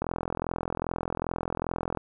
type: click train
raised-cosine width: 1 ms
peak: -15 dBFS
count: 84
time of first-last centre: 0.02-1.973 s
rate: 42.5 Hz
effects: none